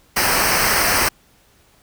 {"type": "noise with comb filter", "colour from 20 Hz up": "pink", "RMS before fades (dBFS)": -17, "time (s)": [0.16, 1.09], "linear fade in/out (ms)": 10, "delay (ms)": 0.28, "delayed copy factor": -0.75, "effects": ["pink hiss -55 dBFS RMS until 1.82 s"]}